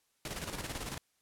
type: noise with tremolo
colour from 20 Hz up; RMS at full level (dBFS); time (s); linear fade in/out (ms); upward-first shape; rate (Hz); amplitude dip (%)
pink; -38; 0.25-0.98; 2; square; 18; 55
effects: white hiss -75 dBFS RMS until 1.21 s + low-pass 12000 Hz 12 dB/octave